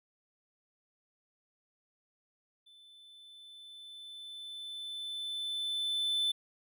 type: tone with level ramp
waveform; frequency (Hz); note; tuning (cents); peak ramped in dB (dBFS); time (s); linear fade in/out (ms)
triangle; 3520; A7; 0; -55 to -26; 2.66-6.32; 10
effects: none